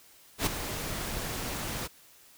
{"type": "noise with ADSR envelope", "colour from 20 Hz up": "pink", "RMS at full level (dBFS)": -25, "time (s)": [0.38, 1.88], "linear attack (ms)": 85, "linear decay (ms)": 11, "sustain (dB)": -10, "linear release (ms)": 23, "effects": ["white hiss -57 dBFS RMS until 2.37 s"]}